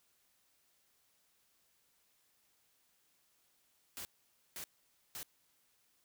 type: noise bursts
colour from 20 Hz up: white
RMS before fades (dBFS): -45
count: 3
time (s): 3.97-5.23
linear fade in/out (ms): 0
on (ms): 80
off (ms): 510
effects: white hiss -74 dBFS RMS until 6.04 s